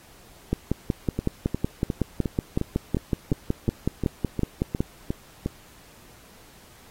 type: two click trains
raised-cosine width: 3 ms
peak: -9 / -12 dBFS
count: 24 / 13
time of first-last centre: 0.53-4.805 / 1.19-5.46 s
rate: 5.38 / 2.81 Hz
effects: pink hiss -52 dBFS RMS until 6.9 s + AAC 48 kbps